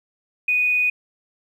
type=tone with tanh clipping; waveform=triangle; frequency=2481 Hz; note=D#7; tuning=6 cents flat; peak=-16 dBFS; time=0.48-0.9 s; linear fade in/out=5 ms; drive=2 dB; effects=none